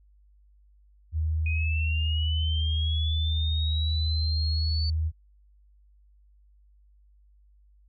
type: tone with vibrato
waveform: sine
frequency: 78.6 Hz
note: D#2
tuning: 18 cents sharp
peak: -23 dBFS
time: 1.12-5.12 s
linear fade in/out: 50 ms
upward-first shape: sine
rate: 0.58 Hz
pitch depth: 11 cents each way
type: linear sweep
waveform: sine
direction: up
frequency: 2482 to 4519 Hz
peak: -31 dBFS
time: 1.46-4.9 s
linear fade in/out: 2 ms
effects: added 50 Hz sine -55 dBFS peak until 7.88 s + MP3 32 kbps